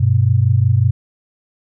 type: tone pair together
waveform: sine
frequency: 98.1 / 123.6 Hz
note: G2 / B2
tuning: +2 / +2 cents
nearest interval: major third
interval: 400 cents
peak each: -13 dBFS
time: 0-0.91 s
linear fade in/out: 10 ms
effects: none